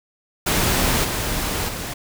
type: noise with level steps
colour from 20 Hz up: pink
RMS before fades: -19 / -24 / -29 dBFS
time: 0.46-1.94 s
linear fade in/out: 10 ms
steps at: 1.04 / 1.68 s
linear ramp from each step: 10 ms
effects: none

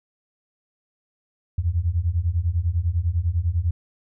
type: beating tone pair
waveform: sine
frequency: 80.3 / 90.3 Hz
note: E2 / F#2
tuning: -45 / -42 cents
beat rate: 10 Hz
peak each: -23 / -22 dBFS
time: 1.58-3.71 s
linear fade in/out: 5 ms
effects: none

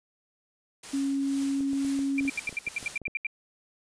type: noise with tremolo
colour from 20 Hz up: white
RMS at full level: -40 dBFS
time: 0.83-2.98 s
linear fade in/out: 5 ms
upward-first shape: triangle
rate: 2.1 Hz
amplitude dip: 70%
type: tone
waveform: sine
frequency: 275.3 Hz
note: C#4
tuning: 12 cents flat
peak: -25 dBFS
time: 0.93-2.3 s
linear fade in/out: 10 ms
type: clicks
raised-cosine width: 2 ms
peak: -31 dBFS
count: 12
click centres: 1.607 / 1.732 / 1.849 / 1.991 / 2.209 / 2.252 / 2.493 / 2.527 / 2.675 / 2.828 / 3.017 / 3.08 s
type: tone bursts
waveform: sine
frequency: 2367 Hz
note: D7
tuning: 13 cents sharp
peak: -26 dBFS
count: 12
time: 2.18-3.268 s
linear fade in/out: 2 ms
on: 21 ms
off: 76 ms
effects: resampled to 22050 Hz

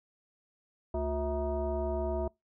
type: tone with frequency modulation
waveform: sine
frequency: 360 Hz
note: F#4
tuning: 47 cents flat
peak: -29 dBFS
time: 0.94-2.28 s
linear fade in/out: 5 ms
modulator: 291 Hz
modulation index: 1.5
effects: noise-tail reverb RT60 0.2 s tail -26 dB re dry

